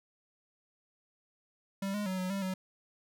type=tone with pitch steps; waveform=square; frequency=195.8 / 207.2 / 187 / 184.3 / 196.7 / 187.1 Hz; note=G3 / G#3 / F#3 / F#3 / G3 / F#3; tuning=-2 / -4 / +19 / -7 / +6 / +20 cents; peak=-33 dBFS; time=1.82-2.54 s; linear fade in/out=5 ms; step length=120 ms; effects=none